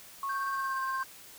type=tone with pitch glide; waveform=sine; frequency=1099 to 1063.4 Hz; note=C#6 to C6; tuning=-15 to +28 cents; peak=-31 dBFS; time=0.23-1.03 s; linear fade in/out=2 ms; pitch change=-57 cents; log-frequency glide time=0.5-0.81 s
type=tone with tremolo; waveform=triangle; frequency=1568 Hz; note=G6; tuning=in tune; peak=-32 dBFS; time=0.29-1.04 s; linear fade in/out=5 ms; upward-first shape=sine; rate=17 Hz; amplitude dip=50%
effects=white hiss -51 dBFS RMS until 1.38 s